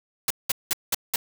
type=noise bursts; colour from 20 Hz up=white; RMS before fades=-23 dBFS; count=5; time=0.28-1.16 s; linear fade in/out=2 ms; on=24 ms; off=190 ms; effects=none